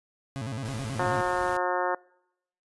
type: tone with vibrato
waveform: 30% pulse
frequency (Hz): 122.2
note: B2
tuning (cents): -18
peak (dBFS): -29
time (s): 0.36-1.21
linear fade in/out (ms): 0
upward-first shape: square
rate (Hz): 9.3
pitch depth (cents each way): 190
type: noise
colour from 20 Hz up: pink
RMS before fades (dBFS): -42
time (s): 0.65-1.57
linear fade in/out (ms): 2
type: harmonic tone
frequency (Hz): 180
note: F#3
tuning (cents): -47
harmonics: 2 / 3 / 4 / 5 / 6 / 7 / 8 / 9 / 10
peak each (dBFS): -33 / -30 / -32 / -31 / -33 / -36 / -36 / -39 / -39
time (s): 0.99-1.95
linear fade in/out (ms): 5
effects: noise-tail reverb RT60 0.8 s tail -25 dB re dry + resampled to 24000 Hz